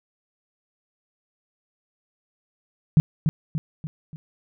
sine tone with echo, 155 Hz, D#3, 6 cents flat, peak -10 dBFS, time 2.97-3 s, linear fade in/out 0 ms, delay 290 ms, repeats 4, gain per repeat -6 dB, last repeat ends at 4.16 s, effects none

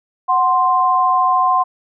sine tone pair together, 740 / 1046.5 Hz, F#5 / C6, 0 / 0 cents, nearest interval tritone, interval 600 cents, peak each -16 / -13 dBFS, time 0.28-1.64 s, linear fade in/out 20 ms, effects none

